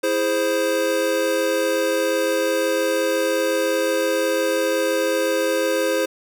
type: chord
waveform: square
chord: E augmented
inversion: none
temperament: equal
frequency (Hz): 329.6 / 415.3 / 523.3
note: E4 / G#4 / B#4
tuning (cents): 0 / 0 / 0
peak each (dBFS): -26 / -26 / -21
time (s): 0.03-6.06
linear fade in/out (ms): 10
effects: none